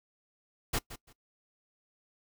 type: noise with echo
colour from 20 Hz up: pink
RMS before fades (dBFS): -30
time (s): 0.73-0.79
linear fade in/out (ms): 10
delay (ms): 170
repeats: 2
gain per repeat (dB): -14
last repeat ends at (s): 1.13
effects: noise-tail reverb RT60 0.1 s tail -21 dB re dry